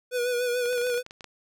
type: tone with vibrato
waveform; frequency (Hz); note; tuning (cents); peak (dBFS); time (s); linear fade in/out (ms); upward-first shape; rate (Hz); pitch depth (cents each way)
square; 489.5; B4; -15; -25; 0.11-1.03; 50; sine; 6.9; 38
type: clicks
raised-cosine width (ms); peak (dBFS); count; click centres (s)
0.2; -25; 12; 0.658 / 0.73 / 0.78 / 0.815 / 0.869 / 0.9 / 0.943 / 0.977 / 1.064 / 1.109 / 1.208 / 1.243
effects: none